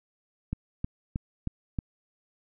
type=click train; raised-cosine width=5 ms; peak=-17 dBFS; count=5; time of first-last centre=0.53-1.788 s; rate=3.18 Hz; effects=none